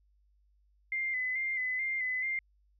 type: tone with vibrato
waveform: sine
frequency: 2059 Hz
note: C7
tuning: 28 cents flat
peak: -30 dBFS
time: 0.92-2.39 s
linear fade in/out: 2 ms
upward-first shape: square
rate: 2.3 Hz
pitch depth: 37 cents each way
effects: added 50 Hz sine -65 dBFS peak until 2.79 s